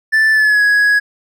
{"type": "tone with pitch glide", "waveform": "triangle", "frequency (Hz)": [1760, 1668.9], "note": ["A6", "G#6"], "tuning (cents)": [0, 8], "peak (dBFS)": -7, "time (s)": [0.12, 1], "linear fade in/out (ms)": 20, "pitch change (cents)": -92, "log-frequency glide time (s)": [0.32, 0.62], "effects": []}